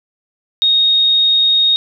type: tone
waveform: sine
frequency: 3729 Hz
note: A#7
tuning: in tune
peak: -9 dBFS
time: 0.62-1.76 s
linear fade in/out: 0 ms
effects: none